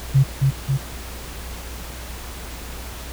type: tone with echo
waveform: sine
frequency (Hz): 135.6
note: C#3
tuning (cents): -38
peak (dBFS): -10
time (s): 0.14-0.24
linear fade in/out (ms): 20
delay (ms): 270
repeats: 2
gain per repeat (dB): -3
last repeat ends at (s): 0.78
effects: added 60 Hz sine -34 dBFS peak until 3.12 s + pink hiss -36 dBFS RMS until 3.12 s